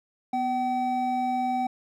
triangle tone pair together, 248.2 / 763.8 Hz, B3 / G5, +9 / -45 cents, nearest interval octave + perfect fifth, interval 1946 cents, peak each -28 / -23 dBFS, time 0.33-1.67 s, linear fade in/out 5 ms, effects none

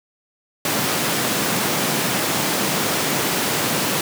pink high-pass noise, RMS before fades -21 dBFS, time 0.65-4.01 s, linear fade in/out 2 ms, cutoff 140 Hz, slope 24 dB/octave, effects none

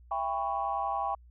sine chord, C# half-diminished seventh, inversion first, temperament just, 665.2 / 798.3 / 997.9 / 1108.7 Hz, E5 / G5 / B5 / C#6, +16 / +31 / +18 / 0 cents, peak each -37 / -31 / -36 / -34 dBFS, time 0.11-1.15 s, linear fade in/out 5 ms, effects tanh soft clip ceiling -18 dBFS + added 60 Hz sine -52 dBFS peak until 1.3 s

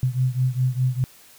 sine beating tone pair, 126.2 / 131.1 Hz, B2 / C3, +38 / +4 cents, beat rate 4.9 Hz, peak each -21 / -23 dBFS, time 0.03-1.04 s, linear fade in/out 0 ms, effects white hiss -50 dBFS RMS until 1.38 s

